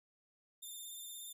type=tone with vibrato; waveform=5% pulse; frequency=3591 Hz; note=A7; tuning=35 cents sharp; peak=-39 dBFS; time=0.62-1.33 s; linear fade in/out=10 ms; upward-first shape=sine; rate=17 Hz; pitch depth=25 cents each way; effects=none